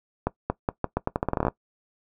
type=accelerating click train; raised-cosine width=1 ms; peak=-9 dBFS; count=16; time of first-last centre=0.27-1.483 s; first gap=230 ms; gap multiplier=0.82; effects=noise-tail reverb RT60 0.1 s tail -19 dB re dry